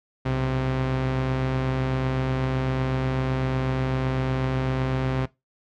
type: tone pair together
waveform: sawtooth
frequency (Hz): 61.41 / 130.81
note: B1 / C3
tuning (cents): -9 / 0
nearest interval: octave + minor second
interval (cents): 1309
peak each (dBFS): -28 / -19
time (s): 0.25-5.26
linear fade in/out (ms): 10
effects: noise-tail reverb RT60 0.2 s tail -19 dB re dry + low-pass 3000 Hz 12 dB/octave